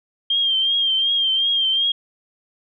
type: tone with vibrato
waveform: sine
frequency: 3190 Hz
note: G7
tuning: 30 cents sharp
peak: -16 dBFS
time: 0.3-1.92 s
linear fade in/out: 5 ms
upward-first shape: triangle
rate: 2.7 Hz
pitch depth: 58 cents each way
effects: none